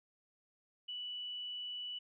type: tone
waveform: sine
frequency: 2960 Hz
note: F#7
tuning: in tune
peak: -40 dBFS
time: 0.88-1.99 s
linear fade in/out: 10 ms
effects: none